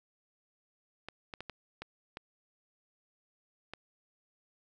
clicks, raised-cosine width 0.3 ms, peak -25 dBFS, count 7, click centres 1.086 / 1.338 / 1.406 / 1.497 / 1.82 / 2.171 / 3.736 s, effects none

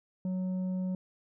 triangle tone with tanh clipping, 185 Hz, F#3, in tune, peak -31 dBFS, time 0.25-0.95 s, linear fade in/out 2 ms, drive 10 dB, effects none

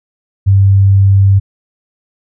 sine tone, 98 Hz, G2, in tune, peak -4 dBFS, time 0.46-1.4 s, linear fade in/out 20 ms, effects none

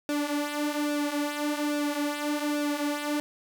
sawtooth tone with flanger, 293.7 Hz, D4, in tune, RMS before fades -29 dBFS, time 0.09-3.2 s, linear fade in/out 0 ms, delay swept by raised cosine 0.96 to 6.66 ms, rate 1.2 Hz, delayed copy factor -0.65, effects none

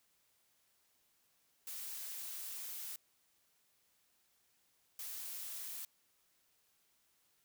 blue noise bursts at uneven times, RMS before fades -45 dBFS, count 2, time 1.67-2.96 / 4.99-5.85 s, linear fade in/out 2 ms, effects white hiss -75 dBFS RMS until 7.44 s

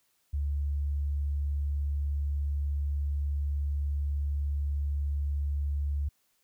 sine tone, 71.7 Hz, D2, 41 cents flat, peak -27 dBFS, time 0.33-6.09 s, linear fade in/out 10 ms, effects white hiss -72 dBFS RMS until 6.43 s

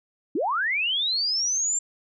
sine linear sweep, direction up, 249.5 to 7420 Hz, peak -22 dBFS, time 0.35-1.79 s, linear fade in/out 5 ms, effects none

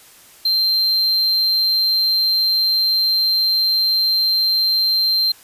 triangle tone, 4147 Hz, C8, 16 cents flat, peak -13 dBFS, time 0.45-5.32 s, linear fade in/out 5 ms, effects white hiss -46 dBFS RMS until 5.43 s + resampled to 32000 Hz

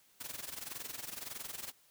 white noise with amplitude modulation, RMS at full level -41 dBFS, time 0.2-1.72 s, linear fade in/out 10 ms, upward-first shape sine, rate 21.7 Hz, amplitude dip 80%, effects white hiss -67 dBFS RMS until 1.9 s

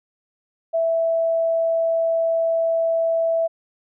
sine tone, 659.3 Hz, E5, in tune, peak -17 dBFS, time 0.73-3.48 s, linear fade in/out 20 ms, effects none

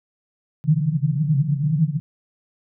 white band-pass noise, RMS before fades -20 dBFS, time 0.64-2 s, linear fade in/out 0 ms, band 140 to 160 Hz, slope 96 dB/octave, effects none

